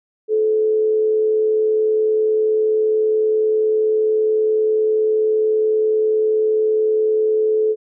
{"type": "tone with amplitude modulation", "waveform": "sine", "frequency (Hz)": 432.6, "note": "A4", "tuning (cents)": -29, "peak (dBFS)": -12, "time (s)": [0.28, 7.76], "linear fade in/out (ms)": 50, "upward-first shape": "sine", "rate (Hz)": 80, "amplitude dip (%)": 35, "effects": []}